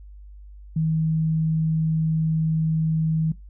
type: tone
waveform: sine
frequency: 159.5 Hz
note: D#3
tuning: 43 cents sharp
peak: -19 dBFS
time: 0.76-3.32 s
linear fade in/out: 5 ms
effects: noise-tail reverb RT60 0.2 s tail -20 dB re dry + added 50 Hz sine -40 dBFS peak until 3.49 s